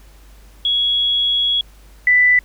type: tone pair in turn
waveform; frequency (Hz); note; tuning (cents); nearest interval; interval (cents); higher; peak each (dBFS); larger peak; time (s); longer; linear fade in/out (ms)
sine; 3340 / 1986; G#7 / B6; +9 / +9; major sixth; 900; first; -14 / -9; second; 0.65-1.61 / 2.07-2.39; first; 2
effects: added 50 Hz sine -42 dBFS peak until 2.44 s + pink hiss -51 dBFS RMS until 2.44 s